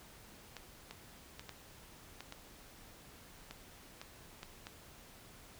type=clicks; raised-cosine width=0.2 ms; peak=-28 dBFS; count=10; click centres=0.567 / 0.91 / 1.395 / 1.493 / 2.206 / 2.324 / 3.51 / 4.015 / 4.431 / 4.669 s; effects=pink hiss -57 dBFS RMS until 5.59 s